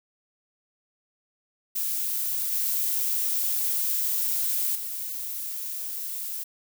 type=noise with level steps; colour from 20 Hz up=violet; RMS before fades=-28 / -26 / -33 dBFS; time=1.75-6.44 s; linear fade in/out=10 ms; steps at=2.52 / 4.75 s; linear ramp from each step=5 ms; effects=none